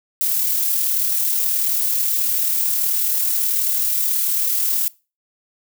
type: noise with amplitude modulation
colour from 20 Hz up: violet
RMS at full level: -18 dBFS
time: 0.21-4.88 s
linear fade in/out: 0 ms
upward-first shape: sine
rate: 38.5 Hz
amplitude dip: 30%
effects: noise-tail reverb RT60 0.3 s tail -22 dB re dry